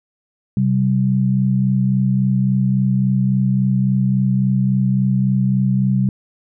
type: tone pair together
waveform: sine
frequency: 130 / 193.6 Hz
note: C3 / G3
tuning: -11 / -21 cents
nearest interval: perfect fifth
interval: 690 cents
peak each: -16 dBFS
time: 0.57-6.09 s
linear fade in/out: 2 ms
effects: none

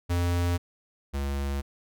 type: tone pair in turn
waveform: square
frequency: 87.31 / 69.58 Hz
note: F2 / C#2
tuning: 0 / +7 cents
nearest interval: major third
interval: 393 cents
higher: first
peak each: -24 / -28 dBFS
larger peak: first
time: 0.09-0.58 / 1.13-1.62 s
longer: neither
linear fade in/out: 20 ms
effects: none

